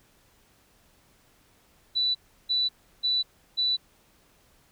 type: tone bursts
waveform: sine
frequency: 3967 Hz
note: B7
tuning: 7 cents sharp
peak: -22 dBFS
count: 4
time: 1.95-3.77 s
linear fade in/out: 20 ms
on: 200 ms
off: 340 ms
effects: pink hiss -62 dBFS RMS until 4.71 s